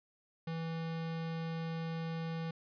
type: tone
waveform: square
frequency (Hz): 163.9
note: E3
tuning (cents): -10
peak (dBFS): -37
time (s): 0.47-2.51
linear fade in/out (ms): 5
effects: resampled to 11025 Hz